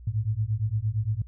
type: beating tone pair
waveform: sine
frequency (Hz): 103.83 / 112.53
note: G#2 / A2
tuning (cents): 0 / +39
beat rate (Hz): 8.7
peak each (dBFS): -27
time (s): 0.07-1.22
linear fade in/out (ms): 5
effects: added 60 Hz sine -42 dBFS peak until 1.27 s